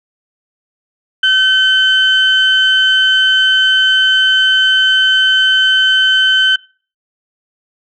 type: tone pair together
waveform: sine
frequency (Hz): 1532 / 3060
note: G6 / G7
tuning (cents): -40 / -42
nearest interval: octave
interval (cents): 1198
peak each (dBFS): -10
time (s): 1.23-6.56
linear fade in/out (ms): 5
effects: noise-tail reverb RT60 0.4 s tail -23 dB re dry + tanh soft clip ceiling -1 dBFS